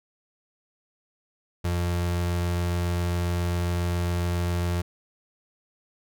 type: tone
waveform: 35% pulse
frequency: 87.31 Hz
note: F2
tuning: in tune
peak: -22 dBFS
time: 1.64-4.82 s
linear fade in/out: 10 ms
effects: none